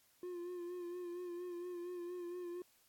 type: tone with vibrato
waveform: triangle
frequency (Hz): 353.2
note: F4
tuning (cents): +20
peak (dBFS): -40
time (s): 0.23-2.62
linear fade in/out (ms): 2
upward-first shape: sine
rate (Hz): 4.3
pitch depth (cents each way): 37
effects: white hiss -71 dBFS RMS until 2.88 s + AAC 64 kbps